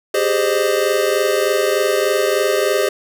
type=chord; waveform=square; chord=Ab major seventh; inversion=third; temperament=equal with one note detuned; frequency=392 / 415.3 / 523.3 / 610.5 Hz; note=G4 / Ab4 / C5 / Eb5; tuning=0 / 0 / 0 / -33 cents; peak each=-21 dBFS; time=0.14-2.89 s; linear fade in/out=5 ms; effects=none